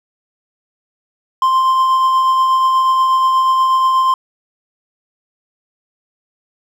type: tone with tremolo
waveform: triangle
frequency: 1046.5 Hz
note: C6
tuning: in tune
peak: -7 dBFS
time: 1.42-4.14 s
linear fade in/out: 2 ms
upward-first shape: triangle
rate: 8.3 Hz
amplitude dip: 30%
effects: none